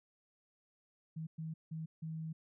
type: tone bursts at uneven times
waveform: sine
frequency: 159.9 Hz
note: D#3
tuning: 48 cents sharp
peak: -39 dBFS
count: 4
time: 1.16-1.27 / 1.38-1.54 / 1.71-1.86 / 2.02-2.33 s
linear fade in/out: 10 ms
effects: none